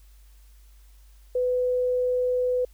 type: tone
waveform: sine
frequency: 499.7 Hz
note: B4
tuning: 20 cents sharp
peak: -21 dBFS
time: 1.35-2.65 s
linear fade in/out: 5 ms
effects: added 50 Hz sine -49 dBFS peak until 2.73 s + white hiss -63 dBFS RMS until 2.73 s